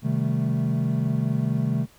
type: chord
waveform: triangle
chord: A half-diminished seventh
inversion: first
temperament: equal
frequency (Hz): 130.81 / 155.56 / 196 / 220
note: C3 / Eb3 / G3 / A3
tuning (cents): 0 / 0 / 0 / 0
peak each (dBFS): -23 / -24 / -29 / -25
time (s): 0.02-1.87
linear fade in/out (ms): 50
effects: pink hiss -55 dBFS RMS until 1.98 s